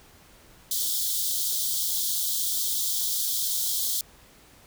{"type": "high-pass noise", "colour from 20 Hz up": "white", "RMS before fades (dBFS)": -27, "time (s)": [0.71, 4.01], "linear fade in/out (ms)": 2, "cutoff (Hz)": 3200, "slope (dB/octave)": 96, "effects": ["pink hiss -54 dBFS RMS until 4.66 s"]}